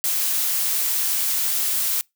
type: noise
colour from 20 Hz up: blue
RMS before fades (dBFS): -22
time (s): 0.04-2.01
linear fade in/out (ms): 0
effects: noise-tail reverb RT60 0.2 s tail -26 dB re dry